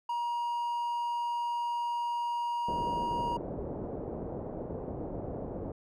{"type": "tone", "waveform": "triangle", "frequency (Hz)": 950, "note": "A#5", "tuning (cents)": 33, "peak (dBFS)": -28, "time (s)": [0.09, 3.37], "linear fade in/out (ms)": 5}
{"type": "low-pass noise", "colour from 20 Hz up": "white", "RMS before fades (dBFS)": -38, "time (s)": [2.68, 5.72], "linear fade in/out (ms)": 5, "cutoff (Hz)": 600, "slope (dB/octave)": 24}
{"effects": []}